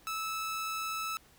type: tone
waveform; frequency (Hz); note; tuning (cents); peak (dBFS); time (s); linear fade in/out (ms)
sawtooth; 1308; E6; -14; -30; 0.07-1.17; 0
effects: pink hiss -61 dBFS RMS until 1.38 s